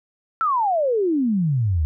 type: exponential sweep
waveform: sine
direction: down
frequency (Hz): 1367 to 72.7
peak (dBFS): -17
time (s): 0.41-1.85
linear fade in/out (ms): 0
effects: none